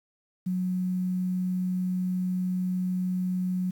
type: tone with quantisation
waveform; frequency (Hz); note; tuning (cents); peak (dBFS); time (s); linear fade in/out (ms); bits
sine; 183.3; F#3; -16; -25; 0.46-3.71; 10; 9
effects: none